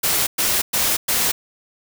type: noise bursts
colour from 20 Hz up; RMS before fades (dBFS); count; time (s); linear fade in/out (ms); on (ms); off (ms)
white; -19; 4; 0.03-1.32; 10; 240; 110
effects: none